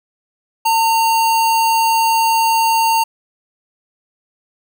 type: tone with sample-and-hold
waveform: sine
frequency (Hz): 905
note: A5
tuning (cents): +48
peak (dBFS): -11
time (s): 0.65-3.04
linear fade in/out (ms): 10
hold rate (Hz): 3675
effects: none